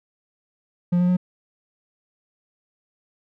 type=tone with pitch steps; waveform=triangle; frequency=176.1 / 178.46 / 180.84 Hz; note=F3 / F3 / F#3; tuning=+15 / +38 / -39 cents; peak=-14 dBFS; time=0.92-1.169 s; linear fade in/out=10 ms; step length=83 ms; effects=none